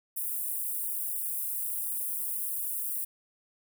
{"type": "high-pass noise", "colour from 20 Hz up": "white", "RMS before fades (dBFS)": -33, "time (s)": [0.16, 3.05], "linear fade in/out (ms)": 10, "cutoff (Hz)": 9100, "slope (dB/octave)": 48, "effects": []}